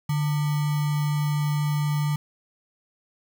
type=tone with sample-and-hold; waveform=sine; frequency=147.9 Hz; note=D3; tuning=13 cents sharp; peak=-21 dBFS; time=0.09-2.16 s; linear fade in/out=5 ms; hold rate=1050 Hz; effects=none